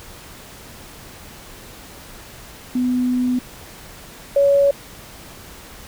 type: tone pair in turn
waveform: sine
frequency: 250.1 / 561.5 Hz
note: B3 / C#5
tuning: +22 / +22 cents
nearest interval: octave + major second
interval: 1400 cents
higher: second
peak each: -16 / -11 dBFS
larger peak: second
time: 2.75-3.39 / 4.36-4.71 s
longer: first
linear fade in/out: 5 ms
effects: pink hiss -40 dBFS RMS until 5.87 s